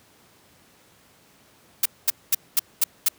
blue noise bursts, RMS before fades -18 dBFS, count 6, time 1.83-3.086 s, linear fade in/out 5 ms, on 26 ms, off 220 ms, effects pink hiss -56 dBFS RMS until 3.18 s + high-pass 100 Hz 12 dB/octave

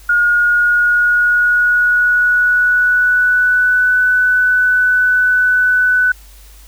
sine tone with pitch glide, 1432 to 1495.4 Hz, F6 to F#6, +43 to +18 cents, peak -9 dBFS, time 0.09-6.12 s, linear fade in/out 5 ms, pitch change +75 cents, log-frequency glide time 0.21-4 s, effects added 50 Hz sine -38 dBFS peak until 6.67 s + white hiss -45 dBFS RMS until 6.67 s

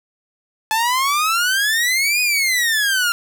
sawtooth exponential two-way sweep, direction up then down, 862 to 2500 to 1381 Hz, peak -12 dBFS, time 0.71-3.12 s, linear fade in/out 0 ms, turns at 2.21 s, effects none

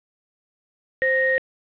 sine tone pair together, 523.3 / 1864.8 Hz, C5 / A#6, 0 / 0 cents, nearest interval octave + minor seventh, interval 2200 cents, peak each -21 / -19 dBFS, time 1.02-1.38 s, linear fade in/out 0 ms, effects resampled to 8000 Hz + 7-bit

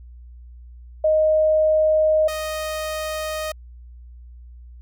sine / sawtooth tone pair in turn, 622.3 / 622.3 Hz, D#5 / D#5, 0 / 0 cents, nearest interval unison, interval 0 cents, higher neither, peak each -14 / -21 dBFS, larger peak first, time 1.04-2.28 / 2.28-3.52 s, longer neither, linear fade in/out 5 ms, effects added 60 Hz sine -39 dBFS peak until 4.81 s

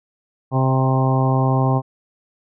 harmonic tone with a mistuned harmonic, 131.7 Hz, C3, 12 cents sharp, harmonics 1 / 2 / 3 / 4 / 5 / 6 / 7 / 8, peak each -16 / -23 / -27 / -28 / -27 / -25 / -28 / -27 dBFS, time 0.51-1.82 s, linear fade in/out 50 ms, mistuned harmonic 5, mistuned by -19 cents, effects none

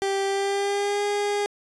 30% pulse tone with pitch glide, 392 to 409.6 Hz, G4 to G#4, 0 to -24 cents, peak -20 dBFS, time 0.02-1.46 s, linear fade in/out 0 ms, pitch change +76 cents, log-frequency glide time 0.26-1.04 s, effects resampled to 22050 Hz

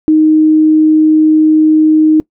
sine tone, 311.1 Hz, D#4, in tune, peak -4 dBFS, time 0.08-2.2 s, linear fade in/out 0 ms, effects noise-tail reverb RT60 0.1 s tail -23 dB re dry

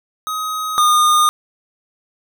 square tone pair in turn, 1260 / 1221.3 Hz, D#6 / D#6, +21 / -33 cents, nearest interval minor second, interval 54 cents, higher first, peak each -21 / -11 dBFS, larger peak second, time 0.27-0.78 / 0.78-1.29 s, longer neither, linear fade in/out 0 ms, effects none

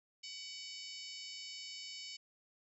harmonic tone with a mistuned harmonic, 754 Hz, F#5, 32 cents sharp, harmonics 3 / 4 / 5 / 6 / 7 / 8 / 9 / 10, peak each -54 / -51 / -58 / -51 / -50 / -61 / -58 / -60 dBFS, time 0.23-2.17 s, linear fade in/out 10 ms, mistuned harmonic 4, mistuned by -19 cents, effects none

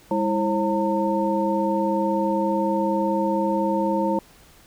sine tone cluster, 203.1 / 327.3 / 538 / 909 Hz, G#3 / E4 / C5 / A#5, -38 / -12 / +48 / -44 cents, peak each -25 dBFS, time 0.11-4.19 s, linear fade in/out 2 ms, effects pink hiss -52 dBFS RMS until 4.66 s

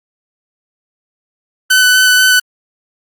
sawtooth tone with vibrato, 1505 Hz, F#6, 29 cents sharp, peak -3 dBFS, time 1.7-2.4 s, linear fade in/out 10 ms, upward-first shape square, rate 4.1 Hz, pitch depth 10 cents each way, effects Opus 48 kbps

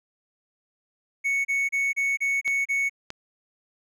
triangle tone bursts, 2217 Hz, C#7, in tune, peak -20 dBFS, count 7, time 1.24-2.896 s, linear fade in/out 20 ms, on 210 ms, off 31 ms
clicks, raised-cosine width 0.2 ms, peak -19 / -17 dBFS, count 2, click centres 2.478 / 3.104 s
effects none

